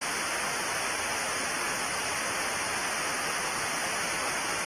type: noise with comb filter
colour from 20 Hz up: pink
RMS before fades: -32 dBFS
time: 0.01-4.65 s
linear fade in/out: 10 ms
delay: 0.26 ms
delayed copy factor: -1
effects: AAC 32 kbps